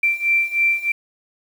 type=beating tone pair; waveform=sine; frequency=2349 / 2352.2 Hz; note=D7 / D7; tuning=0 / +2 cents; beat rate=3.2 Hz; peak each=-20 / -18 dBFS; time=0.03-0.92 s; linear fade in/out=5 ms; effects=7-bit